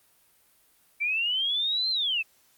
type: linear two-way sweep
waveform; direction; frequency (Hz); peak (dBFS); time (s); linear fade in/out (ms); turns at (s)
sine; up then down; 2300 to 4186 to 2524; -24; 1-2.23; 20; 1.9
effects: white hiss -63 dBFS RMS until 2.57 s + Opus 32 kbps